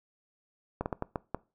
slowing click train, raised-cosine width 1 ms, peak -17 dBFS, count 6, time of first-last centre 0.81-1.346 s, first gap 49 ms, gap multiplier 1.4, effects noise-tail reverb RT60 0.3 s tail -21 dB re dry

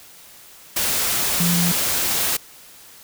sine tone in noise, 173.4 Hz, F3, 12 cents flat, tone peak -18 dBFS, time 1.4-1.72 s, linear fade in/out 5 ms, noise white, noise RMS -21 dBFS, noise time 0.76-2.37 s, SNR 0 dB, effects white hiss -45 dBFS RMS until 3.03 s

